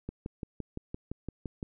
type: click train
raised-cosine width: 3 ms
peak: -23 dBFS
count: 10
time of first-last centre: 0.09-1.628 s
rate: 5.85 Hz
effects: none